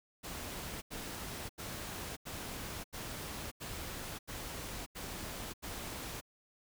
pink noise bursts, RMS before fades -43 dBFS, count 9, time 0.23-6.212 s, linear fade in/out 20 ms, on 590 ms, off 84 ms, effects none

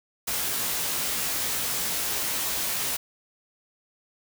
white noise with comb filter, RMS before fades -28 dBFS, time 0.27-2.97 s, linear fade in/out 10 ms, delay 17 ms, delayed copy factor +0.65, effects none

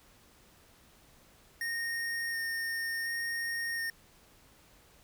square tone with vibrato, 1842 Hz, A#6, 21 cents flat, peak -33 dBFS, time 1.61-3.9 s, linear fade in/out 2 ms, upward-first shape square, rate 0.69 Hz, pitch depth 9 cents each way, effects pink hiss -61 dBFS RMS until 5.03 s

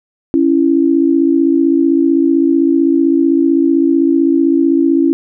sine tone pair together, 277.2 / 332.9 Hz, C#4 / E4, 0 / +17 cents, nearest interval minor third, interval 317 cents, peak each -11 dBFS, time 0.34-5.13 s, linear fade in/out 0 ms, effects none

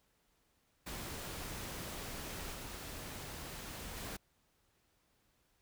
pink noise with level steps, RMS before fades -44 / -46 / -44 dBFS, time 0.86-4.17 s, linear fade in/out 10 ms, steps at 2.53 / 3.96 s, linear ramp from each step 20 ms, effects pink hiss -75 dBFS RMS until 5.61 s

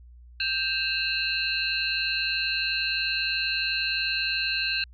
sine tone cluster, 1572 / 2608 / 2771 / 3999 / 4230 Hz, G6 / E7 / F7 / B7 / C8, +4 / -19 / -14 / +21 / +18 cents, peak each -31 dBFS, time 0.4-4.84 s, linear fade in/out 2 ms, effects added 60 Hz sine -46 dBFS peak until 4.93 s

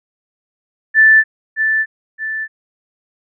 sine tone with echo, 1760 Hz, A6, in tune, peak -5 dBFS, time 0.94-1.24 s, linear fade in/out 50 ms, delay 620 ms, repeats 2, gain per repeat -7 dB, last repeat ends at 2.48 s, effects none

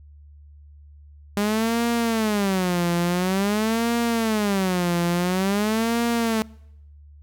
sawtooth tone with vibrato, 201.3 Hz, G3, 46 cents sharp, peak -16 dBFS, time 1.37-6.42 s, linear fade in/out 0 ms, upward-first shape sine, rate 0.48 Hz, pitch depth 270 cents each way, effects noise-tail reverb RT60 0.8 s tail -25 dB re dry + added 73 Hz sine -44 dBFS peak until 7.22 s

